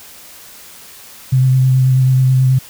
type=tone with vibrato; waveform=sine; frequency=130 Hz; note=C3; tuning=11 cents flat; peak=-8 dBFS; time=1.32-2.59 s; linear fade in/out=10 ms; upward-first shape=triangle; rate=9.3 Hz; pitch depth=23 cents each way; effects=white hiss -38 dBFS RMS until 2.69 s